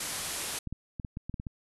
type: low-pass noise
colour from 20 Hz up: white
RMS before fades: -36 dBFS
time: 0-0.59 s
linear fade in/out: 5 ms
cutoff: 12000 Hz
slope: 96 dB/octave
type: clicks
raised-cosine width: 5 ms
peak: -24 dBFS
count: 9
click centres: 0.673 / 0.726 / 0.998 / 1.048 / 1.171 / 1.296 / 1.342 / 1.399 / 1.468 s
effects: none